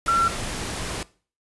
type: tone in noise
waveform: sine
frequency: 1358 Hz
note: F6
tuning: 49 cents flat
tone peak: -17 dBFS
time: 0.08-0.28 s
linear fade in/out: 2 ms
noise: pink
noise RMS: -30 dBFS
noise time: 0.06-1.03 s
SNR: +10 dB
effects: noise-tail reverb RT60 0.4 s tail -20 dB re dry + resampled to 24000 Hz